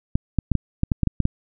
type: clicks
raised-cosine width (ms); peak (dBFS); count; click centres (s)
5; -6; 10; 0.155 / 0.387 / 0.517 / 0.553 / 0.834 / 0.918 / 1.033 / 1.073 / 1.203 / 1.254
effects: none